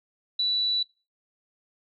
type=tone; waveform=sine; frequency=3951 Hz; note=B7; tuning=in tune; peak=-22 dBFS; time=0.39-0.83 s; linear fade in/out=5 ms; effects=noise-tail reverb RT60 0.3 s tail -22 dB re dry